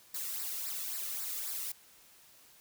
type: noise with flanger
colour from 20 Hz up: blue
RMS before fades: -38 dBFS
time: 0.14-1.72 s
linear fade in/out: 5 ms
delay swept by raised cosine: 0.31 to 1.31 ms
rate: 3.7 Hz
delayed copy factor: -0.7
effects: white hiss -60 dBFS RMS until 2.6 s